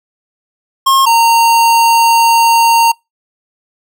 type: tone pair in turn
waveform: square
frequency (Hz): 1075 / 922.2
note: C6 / A#5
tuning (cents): +47 / -19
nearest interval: minor third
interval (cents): 266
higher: first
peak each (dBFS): -7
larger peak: neither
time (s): 0.86-1.06 / 1.06-2.92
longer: second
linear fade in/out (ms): 10
effects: noise-tail reverb RT60 0.2 s tail -25 dB re dry

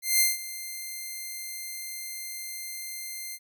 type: tone with ADSR envelope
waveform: 5% pulse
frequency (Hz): 2093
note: C7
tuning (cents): 0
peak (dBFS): -8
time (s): 0.02-3.39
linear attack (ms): 180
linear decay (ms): 170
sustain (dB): -17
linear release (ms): 52
effects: none

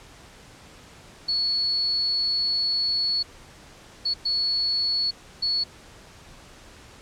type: tone bursts at uneven times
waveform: sine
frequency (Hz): 4400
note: C#8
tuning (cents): -14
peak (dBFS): -21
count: 4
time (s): 1.28-3.23 / 4.05-4.14 / 4.25-5.11 / 5.42-5.64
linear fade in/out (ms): 10
effects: pink hiss -48 dBFS RMS until 7.01 s + low-pass 8000 Hz 12 dB/octave

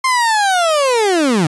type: linear sweep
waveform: 30% pulse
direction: down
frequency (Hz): 1061 to 144.1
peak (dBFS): -9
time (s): 0.04-1.47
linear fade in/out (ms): 5
effects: resampled to 24000 Hz

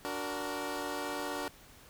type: chord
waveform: 15% pulse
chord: D augmented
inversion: none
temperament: equal with one note detuned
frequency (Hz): 291.1 / 370 / 466.2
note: D4 / F#4 / A#4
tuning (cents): -15 / 0 / 0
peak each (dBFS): -32 / -34 / -34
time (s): 0.05-1.48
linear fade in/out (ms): 0
effects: pink hiss -56 dBFS RMS until 1.89 s

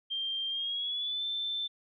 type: tone with pitch glide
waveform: sine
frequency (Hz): 3176 to 3544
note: G7 to A7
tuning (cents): +22 to +12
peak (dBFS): -31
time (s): 0.1-1.68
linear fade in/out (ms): 20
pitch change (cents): +190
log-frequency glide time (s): 0.48-1.24
effects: none

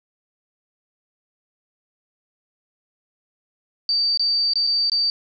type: tone with dropouts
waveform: sine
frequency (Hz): 4626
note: D8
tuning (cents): -27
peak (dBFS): -17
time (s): 3.89-5.1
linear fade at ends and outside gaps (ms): 1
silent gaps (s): 4.174-4.195 / 4.535-4.556 / 4.668-4.672 / 4.898-4.918
effects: none

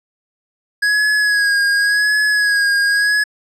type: tone with vibrato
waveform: square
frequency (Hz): 1661.2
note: G#6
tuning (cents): 0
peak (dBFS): -13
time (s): 0.82-3.24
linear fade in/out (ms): 10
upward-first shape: sine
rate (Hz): 0.9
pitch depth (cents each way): 39
effects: low-pass 8000 Hz 12 dB/octave

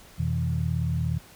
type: tone cluster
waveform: sine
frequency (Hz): 85.4 / 124.7 / 162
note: F2 / B2 / E3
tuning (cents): -38 / +17 / -30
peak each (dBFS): -28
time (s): 0.18-1.19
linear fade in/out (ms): 20
effects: pink hiss -51 dBFS RMS until 1.35 s

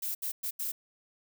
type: noise bursts at uneven times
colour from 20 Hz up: violet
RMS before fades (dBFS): -34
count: 4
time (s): 0.02-0.15 / 0.22-0.32 / 0.43-0.51 / 0.59-0.72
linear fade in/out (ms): 10
effects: none

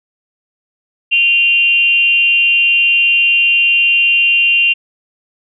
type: tone with frequency modulation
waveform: sine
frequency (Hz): 2775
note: F7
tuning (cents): -12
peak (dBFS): -8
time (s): 1.11-4.74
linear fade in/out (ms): 20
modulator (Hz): 321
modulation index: 0.4
effects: none

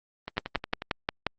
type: two click trains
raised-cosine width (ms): 0.3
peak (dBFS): -9 / -17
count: 6 / 7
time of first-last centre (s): 0.38-1.267 / 0.28-0.821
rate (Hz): 5.64 / 11.1
effects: low-pass 5000 Hz 12 dB/octave + Opus 24 kbps

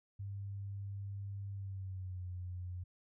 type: tone with pitch glide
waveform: sine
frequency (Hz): 99.4 to 90.1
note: G2 to F#2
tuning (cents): +25 to -45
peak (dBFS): -40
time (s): 0.19-2.84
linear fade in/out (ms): 10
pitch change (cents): -170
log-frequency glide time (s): 1.51-2.27
effects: none

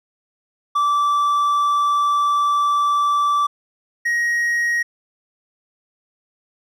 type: tone pair in turn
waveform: triangle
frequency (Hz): 1163 / 1886.5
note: D6 / A#6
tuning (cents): -17 / +20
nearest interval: minor sixth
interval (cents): 837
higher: second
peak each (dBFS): -13 / -15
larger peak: first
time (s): 0.75-3.47 / 4.05-4.83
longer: first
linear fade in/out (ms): 10
effects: none

